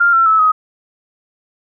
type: tone with pitch steps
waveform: sine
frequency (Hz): 1396.9 / 1350.1 / 1304.9 / 1261.1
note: F6 / E6 / E6 / D#6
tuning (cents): 0 / +41 / -18 / +23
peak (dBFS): -8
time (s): 0-0.52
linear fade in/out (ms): 10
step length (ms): 130
effects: none